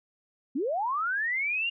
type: linear sweep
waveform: sine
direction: up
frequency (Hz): 233.8 to 2839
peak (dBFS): -26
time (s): 0.55-1.7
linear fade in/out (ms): 10
effects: none